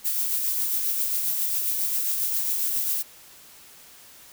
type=noise with tremolo; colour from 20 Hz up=violet; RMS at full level=-24 dBFS; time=0.04-3.03 s; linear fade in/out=20 ms; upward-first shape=triangle; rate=7.4 Hz; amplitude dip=35%; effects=white hiss -49 dBFS RMS until 4.32 s